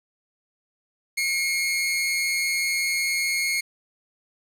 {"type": "tone pair together", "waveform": "sawtooth", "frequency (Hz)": [2162, 2333], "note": ["C#7", "D7"], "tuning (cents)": [-44, -12], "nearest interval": "minor second", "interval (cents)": 132, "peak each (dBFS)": [-19, -31], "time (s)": [1.17, 3.61], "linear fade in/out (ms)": 10, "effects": ["resampled to 32000 Hz", "8-bit"]}